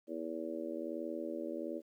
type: harmonic tone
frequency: 81.3 Hz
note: E2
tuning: 23 cents flat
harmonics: 3 / 4 / 5 / 6 / 7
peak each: -45 / -41 / -46 / -47 / -43 dBFS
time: 0.07-1.82 s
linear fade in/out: 50 ms
effects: 12-bit